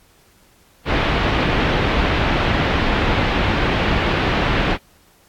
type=low-pass noise; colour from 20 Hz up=pink; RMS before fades=-18 dBFS; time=0.85-4.78 s; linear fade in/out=50 ms; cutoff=3300 Hz; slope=24 dB/octave; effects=pink hiss -54 dBFS RMS until 5.28 s + AAC 64 kbps